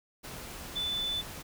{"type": "tone in noise", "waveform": "sine", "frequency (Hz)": 3500, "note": "A7", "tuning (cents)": -10, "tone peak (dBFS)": -30, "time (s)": [0.75, 1.22], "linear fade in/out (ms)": 20, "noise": "pink", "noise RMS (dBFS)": -43, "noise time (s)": [0.23, 1.43], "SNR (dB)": 10, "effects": []}